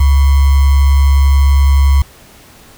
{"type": "tone with sample-and-hold", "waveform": "sine", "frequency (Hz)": 69.3, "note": "C#2", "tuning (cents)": 0, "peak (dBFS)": -5, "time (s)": [0, 2.02], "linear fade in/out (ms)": 5, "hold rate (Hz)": 1050, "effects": ["pink hiss -41 dBFS RMS until 2.77 s"]}